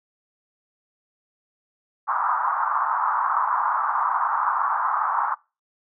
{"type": "band-pass noise", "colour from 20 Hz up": "pink", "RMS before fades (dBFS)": -23, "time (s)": [2.07, 5.35], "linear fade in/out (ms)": 20, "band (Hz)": [890, 1300], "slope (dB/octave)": 48, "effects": ["noise-tail reverb RT60 0.3 s tail -25 dB re dry"]}